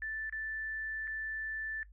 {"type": "tone with dropouts", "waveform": "sine", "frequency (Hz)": 1760, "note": "A6", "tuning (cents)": 0, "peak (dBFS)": -36, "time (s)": [0.02, 1.83], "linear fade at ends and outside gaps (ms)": 1, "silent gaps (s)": [[0.296, 0.325], [1.072, 1.076]], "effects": ["noise-tail reverb RT60 0.1 s tail -17 dB re dry", "added 50 Hz sine -53 dBFS peak until 1.92 s"]}